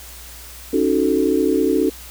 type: chord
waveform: sine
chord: D# half-diminished seventh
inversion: third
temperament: equal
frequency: 277.2 / 311.1 / 370 / 440 Hz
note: C#4 / D#4 / F#4 / A4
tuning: 0 / 0 / 0 / 0 cents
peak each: -20 dBFS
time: 0.73-1.9 s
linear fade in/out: 5 ms
effects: added 60 Hz sine -40 dBFS peak until 2.1 s + white hiss -39 dBFS RMS until 2.1 s